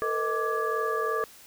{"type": "tone cluster", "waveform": "sine", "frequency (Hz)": [448, 490.8, 628, 1171, 1675], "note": ["A4", "B4", "D#5", "D6", "G#6"], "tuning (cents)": [31, -11, 16, -5, 14], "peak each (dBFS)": [-29, -36, -36, -29, -35], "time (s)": [0.02, 1.24], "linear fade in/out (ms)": 0, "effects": ["white hiss -51 dBFS RMS until 1.46 s"]}